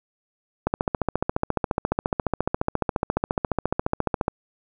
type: click train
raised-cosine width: 1 ms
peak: -7 dBFS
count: 53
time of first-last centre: 0.67-4.281 s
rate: 14.4 Hz
effects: none